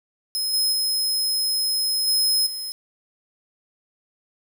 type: tone with level steps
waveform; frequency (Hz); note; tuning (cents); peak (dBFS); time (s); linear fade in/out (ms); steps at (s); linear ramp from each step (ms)
sawtooth; 5130; E8; -48; -20 / -16 / -18 / -15 / -26; 0.35-2.72; 0; 0.53 / 0.72 / 2.07 / 2.46; 10
effects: 8-bit